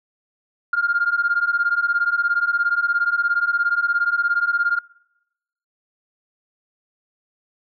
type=beating tone pair; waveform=sine; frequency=1396.9 / 1413.9 Hz; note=F6 / F6; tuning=0 / +21 cents; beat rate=17 Hz; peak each=-20 / -19 dBFS; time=0.73-4.79 s; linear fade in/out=5 ms; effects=noise-tail reverb RT60 0.9 s tail -25 dB re dry + tanh soft clip ceiling -10 dBFS